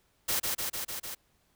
white noise with echo, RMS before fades -29 dBFS, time 0.28-0.4 s, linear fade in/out 10 ms, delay 150 ms, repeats 5, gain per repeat -2 dB, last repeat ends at 1.15 s, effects pink hiss -70 dBFS RMS until 1.55 s

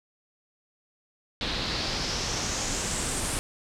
pink noise with low-pass filter sweep, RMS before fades -30 dBFS, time 1.41-3.39 s, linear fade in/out 0 ms, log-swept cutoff 3900 to 9500 Hz, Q 3.4, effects none

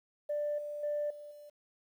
sine tone with level steps, 590 Hz, D5, 8 cents sharp, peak -30 / -37 / -30 / -45 / -49 dBFS, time 0.29-1.5 s, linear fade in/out 10 ms, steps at 0.58 / 0.83 / 1.1 / 1.31 s, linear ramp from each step 5 ms, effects tanh soft clip ceiling -27 dBFS + 11-bit

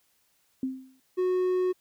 sine tone with exponential decay, 261.6 Hz, C4, in tune, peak -24 dBFS, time 0.63-1 s, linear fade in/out 2 ms, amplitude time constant 80 ms
triangle tone, 366.6 Hz, F#4, 16 cents flat, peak -21 dBFS, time 1.17-1.73 s, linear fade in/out 20 ms
effects white hiss -69 dBFS RMS until 1.8 s

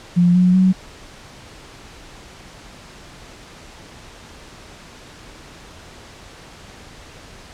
sine tone with pitch steps, 175.7 / 181.06 / 186.58 Hz, F3 / F#3 / F#3, +11 / -37 / +15 cents, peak -10 dBFS, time 0.16-0.73 s, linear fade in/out 20 ms, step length 190 ms, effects pink hiss -41 dBFS RMS until 7.53 s + low-pass 7000 Hz 12 dB/octave

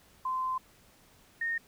sine tone pair in turn, 1034 / 1842.4 Hz, C6 / A#6, -21 / -21 cents, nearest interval minor seventh, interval 1000 cents, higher second, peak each -29 / -29 dBFS, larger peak neither, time 0.25-0.58 / 1.41-1.58 s, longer first, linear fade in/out 5 ms, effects pink hiss -61 dBFS RMS until 1.67 s

